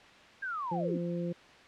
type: linear sweep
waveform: sine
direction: down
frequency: 1635 to 220 Hz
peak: -33 dBFS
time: 0.42-0.98 s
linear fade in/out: 10 ms
type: harmonic tone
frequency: 172.9 Hz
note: F3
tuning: 17 cents flat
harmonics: 1 / 2 / 3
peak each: -33 / -38 / -39 dBFS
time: 0.71-1.33 s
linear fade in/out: 10 ms
effects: white hiss -54 dBFS RMS until 1.67 s + low-pass 3000 Hz 12 dB/octave